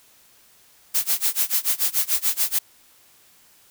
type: noise with tremolo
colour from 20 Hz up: blue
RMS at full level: -19 dBFS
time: 0.94-2.59 s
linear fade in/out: 10 ms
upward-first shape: sine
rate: 6.9 Hz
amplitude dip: 95%
effects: white hiss -55 dBFS RMS until 3.7 s